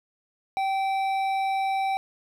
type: tone with hard clipping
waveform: sine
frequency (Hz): 775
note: G5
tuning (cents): -20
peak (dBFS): -25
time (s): 0.57-1.97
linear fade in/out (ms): 0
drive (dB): 9
effects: none

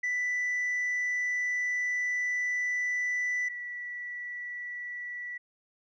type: tone pair in turn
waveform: sine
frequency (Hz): 1980 / 1953.9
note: B6 / B6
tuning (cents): +4 / -19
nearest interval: unison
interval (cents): 23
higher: first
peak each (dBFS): -25 / -35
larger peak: first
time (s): 0.03-3.49 / 3.49-5.38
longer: first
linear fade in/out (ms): 10
effects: tanh soft clip ceiling -26 dBFS

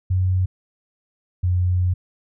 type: tone pair in turn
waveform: sine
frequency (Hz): 92.5 / 90.18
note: F#2 / F#2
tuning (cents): 0 / -44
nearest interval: unison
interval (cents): 44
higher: first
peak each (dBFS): -16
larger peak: neither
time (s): 0.1-0.46 / 1.43-1.94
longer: second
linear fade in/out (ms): 10
effects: none

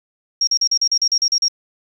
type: tone bursts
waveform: sine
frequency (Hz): 5588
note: F8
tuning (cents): 0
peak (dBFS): -13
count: 11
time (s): 0.41-1.483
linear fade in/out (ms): 5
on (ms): 63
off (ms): 38
effects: 8-bit

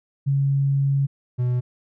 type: tone pair in turn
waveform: sine / triangle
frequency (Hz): 138.59 / 123.81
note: C#3 / B2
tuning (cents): 0 / +5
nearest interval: major second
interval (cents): 195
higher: first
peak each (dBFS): -17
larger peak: neither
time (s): 0.26-1.07 / 1.38-1.61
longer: first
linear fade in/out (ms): 20
effects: none

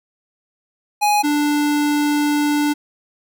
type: tone pair in turn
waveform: square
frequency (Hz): 832 / 294.2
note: G#5 / D4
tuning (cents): +3 / +3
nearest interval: octave + tritone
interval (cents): 1800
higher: first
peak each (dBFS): -14 / -16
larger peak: first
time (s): 1.01-1.23 / 1.23-2.74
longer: second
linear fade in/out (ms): 20
effects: none

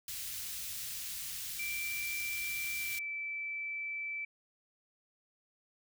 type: band-stop noise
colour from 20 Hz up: white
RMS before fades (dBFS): -41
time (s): 0.08-2.99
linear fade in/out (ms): 2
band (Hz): 120 to 2400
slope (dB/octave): 12
type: tone with pitch glide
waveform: sine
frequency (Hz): 2346 to 2320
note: D7 to D7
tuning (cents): -2 to -22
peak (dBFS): -36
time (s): 1.59-4.25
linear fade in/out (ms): 5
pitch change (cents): -20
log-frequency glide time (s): 2.79-3.03
effects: none

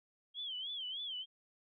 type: tone with vibrato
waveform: sine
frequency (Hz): 3211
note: G7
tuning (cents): +41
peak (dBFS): -39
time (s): 0.34-1.26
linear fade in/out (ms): 50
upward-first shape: sine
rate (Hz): 3.3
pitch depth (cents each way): 140
effects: none

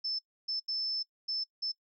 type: tone bursts at uneven times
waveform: sine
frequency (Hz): 5274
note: E8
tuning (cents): 0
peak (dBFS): -31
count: 5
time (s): 0.04-0.19 / 0.48-0.6 / 0.68-1.03 / 1.28-1.44 / 1.62-1.72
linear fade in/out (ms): 10
effects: noise-tail reverb RT60 0.1 s tail -23 dB re dry

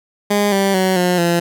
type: tone with pitch steps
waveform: 15% pulse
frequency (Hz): 204.9 / 195.99 / 187.46 / 179.31 / 171.51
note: G#3 / G3 / F#3 / F3 / F3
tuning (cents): -23 / 0 / +23 / +46 / -31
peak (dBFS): -7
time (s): 0.3-1.4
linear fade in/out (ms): 10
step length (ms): 220
effects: none

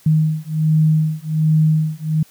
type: beating tone pair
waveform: sine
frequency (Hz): 155.56 / 156.86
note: D#3 / D#3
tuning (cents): 0 / +14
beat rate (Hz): 1.3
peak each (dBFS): -16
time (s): 0.06-2.23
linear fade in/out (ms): 5
effects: white hiss -50 dBFS RMS until 2.3 s

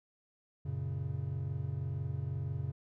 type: chord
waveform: triangle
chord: F# major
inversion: none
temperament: equal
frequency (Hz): 92.5 / 116.54 / 138.59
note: F#2 / A#2 / C#3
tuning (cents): 0 / 0 / 0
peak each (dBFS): -37 / -38 / -35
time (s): 0.65-2.72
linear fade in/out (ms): 10
effects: none

